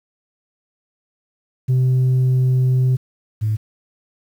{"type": "tone pair in turn", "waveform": "sine", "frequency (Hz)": [128.5, 108.06], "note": ["C3", "A2"], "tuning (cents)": [-31, -31], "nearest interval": "minor third", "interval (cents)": 300, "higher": "first", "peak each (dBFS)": [-10, -15], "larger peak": "first", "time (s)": [[1.68, 2.97], [3.41, 3.57]], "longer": "first", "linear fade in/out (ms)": 20, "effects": ["tanh soft clip ceiling -12 dBFS", "8-bit"]}